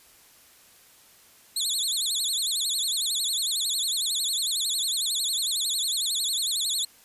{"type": "tone with vibrato", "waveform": "25% pulse", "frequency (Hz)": 3829, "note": "A#7", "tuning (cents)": 46, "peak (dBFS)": -20, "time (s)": [1.56, 6.85], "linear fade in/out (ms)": 5, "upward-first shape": "sine", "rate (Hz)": 11, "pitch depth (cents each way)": 230, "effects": ["white hiss -55 dBFS RMS until 7.04 s", "resampled to 32000 Hz"]}